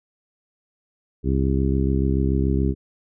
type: harmonic tone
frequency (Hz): 67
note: C2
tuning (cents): +42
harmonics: 1 / 2 / 3 / 4 / 5 / 6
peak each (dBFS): -21 / -24 / -26 / -27 / -28 / -29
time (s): 1.23-2.75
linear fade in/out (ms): 50
effects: none